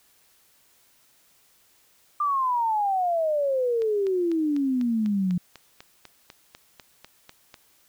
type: exponential sweep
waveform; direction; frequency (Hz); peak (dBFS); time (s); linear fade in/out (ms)
sine; down; 1200 to 174.61; -21; 2.2-5.38; 5
type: click train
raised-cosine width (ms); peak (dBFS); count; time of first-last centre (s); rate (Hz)
0.2; -25; 16; 3.82-7.542; 4.03
effects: white hiss -61 dBFS RMS until 7.88 s